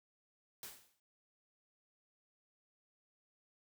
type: noise with exponential decay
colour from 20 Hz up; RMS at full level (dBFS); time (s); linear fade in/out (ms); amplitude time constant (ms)
white; -45; 0.63-1; 1; 79
effects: none